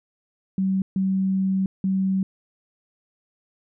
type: tone bursts at uneven times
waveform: sine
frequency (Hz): 191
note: G3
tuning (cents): -45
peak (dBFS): -19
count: 3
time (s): 0.58-0.82 / 0.96-1.66 / 1.84-2.23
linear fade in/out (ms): 2
effects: none